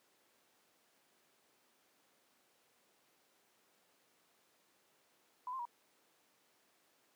sine tone with pitch steps, 999 / 1051 / 955 Hz, B5 / C6 / A#5, +20 / +7 / +42 cents, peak -39 dBFS, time 5.47-5.653 s, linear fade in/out 2 ms, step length 61 ms, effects pink hiss -72 dBFS RMS until 7.15 s + high-pass 300 Hz 12 dB/octave

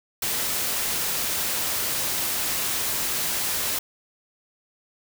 white noise, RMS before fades -26 dBFS, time 0.22-3.79 s, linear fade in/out 5 ms, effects none

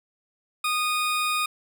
20% pulse tone, 1235 Hz, D#6, 13 cents flat, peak -18 dBFS, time 0.64-1.46 s, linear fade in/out 5 ms, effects none

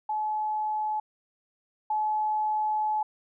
sine tone pair in turn, 856 / 856 Hz, A5 / A5, -48 / -48 cents, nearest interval unison, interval 0 cents, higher neither, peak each -26 / -24 dBFS, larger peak second, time 0.09-1 / 1.9-3.03 s, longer second, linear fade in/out 5 ms, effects none

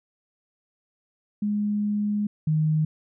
sine tone pair in turn, 207.7 / 155.25 Hz, G#3 / D#3, 0 / -3 cents, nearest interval perfect fourth, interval 503 cents, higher first, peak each -22 / -19 dBFS, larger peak second, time 1.42-2.27 / 2.47-2.85 s, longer first, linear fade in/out 5 ms, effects none

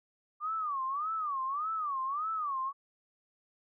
sine tone with vibrato, 1174.7 Hz, D6, in tune, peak -31 dBFS, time 0.4-2.73 s, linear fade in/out 50 ms, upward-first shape sine, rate 1.7 Hz, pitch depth 200 cents each way, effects none

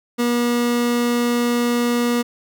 30% pulse tone, 240 Hz, B3, 49 cents flat, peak -14 dBFS, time 0.18-2.23 s, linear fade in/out 20 ms, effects none

